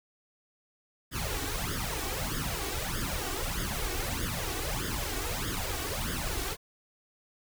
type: noise with flanger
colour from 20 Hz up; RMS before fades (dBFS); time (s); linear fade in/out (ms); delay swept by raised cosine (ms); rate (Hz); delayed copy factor
pink; -33; 1.11-6.57; 50; 0.59 to 2.69; 1.6; +0.8
effects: none